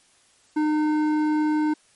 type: tone with hard clipping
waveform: triangle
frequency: 305 Hz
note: D#4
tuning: 34 cents flat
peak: -21 dBFS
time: 0.56-1.74 s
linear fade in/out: 10 ms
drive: 14 dB
effects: white hiss -59 dBFS RMS until 1.95 s + MP3 48 kbps